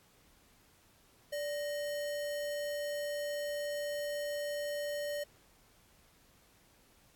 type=tone with sample-and-hold; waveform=sine; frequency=583 Hz; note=D5; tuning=13 cents flat; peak=-34 dBFS; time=1.32-5.24 s; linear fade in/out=10 ms; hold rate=2450 Hz; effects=pink hiss -65 dBFS RMS until 7.15 s + AAC 64 kbps